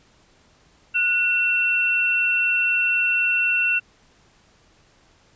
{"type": "tone pair together", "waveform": "sine", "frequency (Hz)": [1465.5, 2708], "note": ["F#6", "E7"], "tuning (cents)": [-17, 46], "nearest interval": "major seventh", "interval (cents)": 1063, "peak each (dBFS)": [-25, -18], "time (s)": [0.94, 3.8], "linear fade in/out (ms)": 20, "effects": ["pink hiss -57 dBFS RMS until 5.35 s", "resampled to 16000 Hz"]}